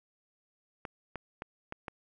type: clicks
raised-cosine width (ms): 0.5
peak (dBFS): -23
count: 5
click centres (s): 0.852 / 1.157 / 1.421 / 1.724 / 1.882
effects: none